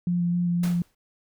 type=tone with vibrato; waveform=sine; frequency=174.61 Hz; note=F3; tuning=in tune; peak=-21 dBFS; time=0.07-0.82 s; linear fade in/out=2 ms; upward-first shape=square; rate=3.8 Hz; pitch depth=11 cents each way
type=noise with exponential decay; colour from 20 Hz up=pink; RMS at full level=-33 dBFS; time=0.63-0.95 s; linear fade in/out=5 ms; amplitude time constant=68 ms
effects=none